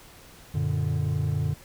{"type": "chord", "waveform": "triangle", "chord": "Gb augmented", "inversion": "none", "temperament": "equal", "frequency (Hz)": [92.5, 116.54, 146.83], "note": ["Gb2", "Bb2", "D3"], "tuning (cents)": [0, 0, 0], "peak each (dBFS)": [-26, -27, -24], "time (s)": [0.54, 1.54], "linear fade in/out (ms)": 10, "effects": ["tanh soft clip ceiling -14 dBFS", "pink hiss -50 dBFS RMS until 1.64 s"]}